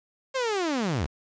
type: linear sweep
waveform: sawtooth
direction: down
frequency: 543 to 55 Hz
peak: -21 dBFS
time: 0.34-1.07 s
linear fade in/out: 20 ms
effects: resampled to 16000 Hz + 8-bit